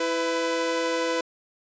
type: tone pair together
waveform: sawtooth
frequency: 330 / 501.1 Hz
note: E4 / B4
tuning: +2 / +25 cents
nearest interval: perfect fifth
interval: 723 cents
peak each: -25 / -21 dBFS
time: 0-1.21 s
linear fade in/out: 5 ms
effects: resampled to 16000 Hz